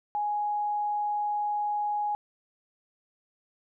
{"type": "tone", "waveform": "sine", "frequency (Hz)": 832, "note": "G#5", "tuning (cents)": 3, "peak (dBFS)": -26, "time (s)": [0.15, 2.15], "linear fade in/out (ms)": 0, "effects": []}